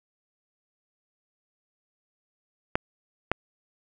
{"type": "clicks", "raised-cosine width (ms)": 0.5, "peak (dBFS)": -7, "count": 2, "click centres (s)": [2.755, 3.316], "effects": []}